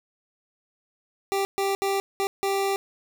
25% pulse tone bursts at uneven times, 392.8 Hz, G4, 4 cents sharp, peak -19 dBFS, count 5, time 1.32-1.45 / 1.58-1.75 / 1.82-2 / 2.2-2.27 / 2.43-2.76 s, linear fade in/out 0 ms, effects none

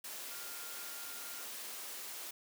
sine tone in noise, 1405 Hz, F6, 10 cents sharp, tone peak -54 dBFS, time 0.31-1.44 s, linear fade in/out 5 ms, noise white, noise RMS -45 dBFS, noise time 0.04-2.31 s, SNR -12 dB, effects high-pass 300 Hz 12 dB/octave

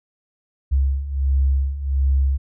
sine beating tone pair, 67.1 / 68.5 Hz, C2 / C#2, +44 / -20 cents, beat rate 1.4 Hz, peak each -21 / -17 dBFS, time 0.71-2.38 s, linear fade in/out 20 ms, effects tanh soft clip ceiling -9 dBFS

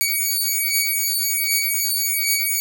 5% pulse beating tone pair, 2256 / 2257.3 Hz, C#7 / C#7, +30 / +31 cents, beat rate 1.3 Hz, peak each -12 dBFS, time 0.01-2.6 s, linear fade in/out 0 ms, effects 8-bit

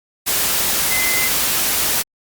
sine tone in noise, 2053 Hz, C7, 33 cents flat, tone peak -20 dBFS, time 0.9-1.29 s, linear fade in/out 20 ms, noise white, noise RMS -18 dBFS, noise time 0.26-2.03 s, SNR -5 dB, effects Opus 48 kbps

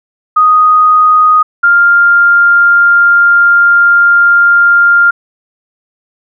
sine tone pair in turn, 1245 / 1398.8 Hz, D#6 / F6, +1 / +2 cents, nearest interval major second, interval 201 cents, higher second, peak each -3 dBFS, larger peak neither, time 0.36-1.43 / 1.63-5.11 s, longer second, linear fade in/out 10 ms, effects none

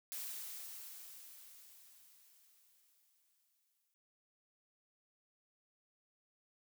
blue noise with exponential decay, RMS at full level -43 dBFS, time 0.12-3.94 s, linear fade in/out 0 ms, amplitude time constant 830 ms, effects none

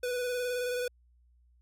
square tone with vibrato, 493.9 Hz, B4, in tune, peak -31 dBFS, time 0.03-0.88 s, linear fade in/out 5 ms, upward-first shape square, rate 19 Hz, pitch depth 19 cents each way, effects added 60 Hz sine -61 dBFS peak until 1.61 s

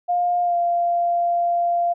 sine tone with pitch glide, 707 to 692.9 Hz, F5 to F5, +21 to -14 cents, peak -17 dBFS, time 0.08-1.94 s, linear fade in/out 20 ms, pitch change -35 cents, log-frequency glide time 0.42-0.56 s, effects none

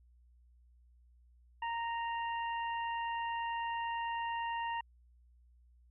harmonic tone, 929 Hz, A#5, 6 cents flat, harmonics 1 / 2 / 3, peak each -35 / -43 / -46 dBFS, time 1.62-4.81 s, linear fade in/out 5 ms, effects added 60 Hz sine -61 dBFS peak until 5.9 s

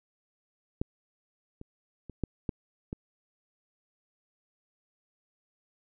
clicks, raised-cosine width 3 ms, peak -16 / -30 / -29 / -16 / -17 / -22 dBFS, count 6, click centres 0.815 / 1.614 / 2.097 / 2.237 / 2.492 / 2.929 s, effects none

